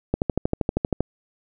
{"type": "click train", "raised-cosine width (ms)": 2, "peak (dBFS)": -7, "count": 12, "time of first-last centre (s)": [0.14, 1.006], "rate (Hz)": 12.7, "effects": []}